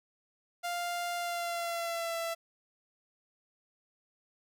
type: tone with pitch glide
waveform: sawtooth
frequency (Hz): 698.5 to 667.3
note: F5 to E5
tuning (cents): 0 to +21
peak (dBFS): -29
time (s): 0.63-2.35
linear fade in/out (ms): 20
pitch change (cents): -79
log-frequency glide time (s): 1.16-2.17
effects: none